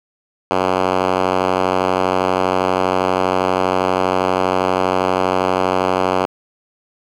5% pulse tone with band-pass filter, 92.5 Hz, F#2, in tune, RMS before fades -17 dBFS, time 0.51-6.26 s, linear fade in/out 0 ms, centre 730 Hz, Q 0.51, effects none

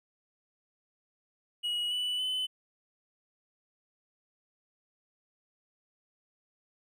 triangle tone with pitch steps, 2908 / 2966 / 3024 Hz, F#7 / F#7 / F#7, -31 / +4 / +37 cents, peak -28 dBFS, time 1.63-2.47 s, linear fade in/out 20 ms, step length 280 ms, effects none

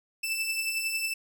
sawtooth beating tone pair, 2637 / 2648 Hz, E7 / E7, 0 / +7 cents, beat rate 11 Hz, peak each -32 / -26 dBFS, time 0.23-1.14 s, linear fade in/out 10 ms, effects none

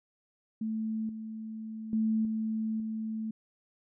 sine tone with level steps, 220 Hz, A3, in tune, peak -30 / -37 / -25 / -29 / -32 dBFS, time 0.61-3.31 s, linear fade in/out 5 ms, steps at 1.09 / 1.93 / 2.25 / 2.8 s, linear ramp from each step 2 ms, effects none

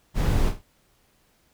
brown noise with echo, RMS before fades -21 dBFS, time 0.14-0.53 s, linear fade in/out 50 ms, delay 49 ms, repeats 2, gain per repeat -11 dB, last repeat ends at 0.628 s, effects pink hiss -64 dBFS RMS until 1.53 s

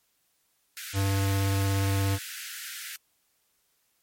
pink high-pass noise, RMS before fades -39 dBFS, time 0.77-2.96 s, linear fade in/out 0 ms, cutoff 1400 Hz, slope 96 dB/octave
square tone with vibrato, 98 Hz, G2, in tune, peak -24 dBFS, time 0.93-2.19 s, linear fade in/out 50 ms, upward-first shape triangle, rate 17 Hz, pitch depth 14 cents each way
effects white hiss -71 dBFS RMS until 4.02 s + MP3 64 kbps

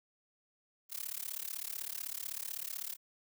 blue noise with amplitude modulation, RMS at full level -37 dBFS, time 0.89-2.97 s, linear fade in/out 50 ms, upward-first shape sine, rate 35.9 Hz, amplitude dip 100%, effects none

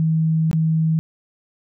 sine tone with dropouts, 160 Hz, D#3, 49 cents sharp, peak -15 dBFS, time 0-0.99 s, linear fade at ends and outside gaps 0 ms, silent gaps 0.513-0.53 s, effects none

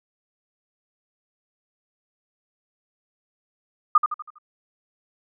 sine tone with echo, 1221 Hz, D#6, 33 cents flat, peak -10 dBFS, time 3.95-3.98 s, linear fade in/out 5 ms, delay 81 ms, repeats 5, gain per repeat -7 dB, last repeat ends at 4.385 s, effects none

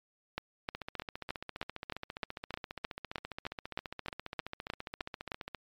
two click trains, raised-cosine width 0.3 ms, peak -18 / -23 dBFS, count 17 / 72, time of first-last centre 0.38-5.318 / 0.75-5.547 s, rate 3.24 / 14.8 Hz, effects MP3 96 kbps

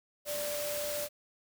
sine tone in noise, 587.3 Hz, D5, in tune, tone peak -35 dBFS, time 0.25-1.09 s, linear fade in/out 50 ms, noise white, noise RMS -38 dBFS, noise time 0.25-1.09 s, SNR 0 dB, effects none

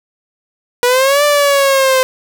sawtooth exponential two-way sweep, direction up then down, 482.6 to 590 to 516 Hz, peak -5 dBFS, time 0.83-2.03 s, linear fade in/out 0 ms, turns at 1.24 s, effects none

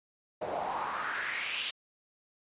pink noise with band-pass filter sweep, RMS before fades -35 dBFS, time 0.41-1.71 s, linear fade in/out 10 ms, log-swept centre 570 to 3300 Hz, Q 3.9, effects resampled to 8000 Hz

